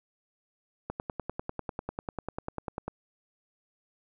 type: click train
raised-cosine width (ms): 1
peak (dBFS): -19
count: 21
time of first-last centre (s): 0.9-2.88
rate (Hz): 10.1
effects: none